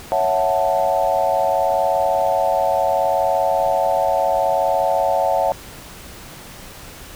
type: chord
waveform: sine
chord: F# minor seventh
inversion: second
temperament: equal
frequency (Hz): 554.4 / 659.3 / 740 / 880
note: C#5 / E5 / F#5 / A5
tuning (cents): 0 / 0 / 0 / 0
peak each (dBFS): -21 / -20 / -20 / -22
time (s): 0.12-5.52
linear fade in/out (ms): 0
effects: pink hiss -38 dBFS RMS until 7.15 s